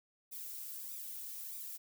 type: noise with flanger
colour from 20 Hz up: violet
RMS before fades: -45 dBFS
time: 0.31-1.78 s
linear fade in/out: 20 ms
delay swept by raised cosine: 0.82 to 2.42 ms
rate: 1.6 Hz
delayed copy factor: +0.9
effects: none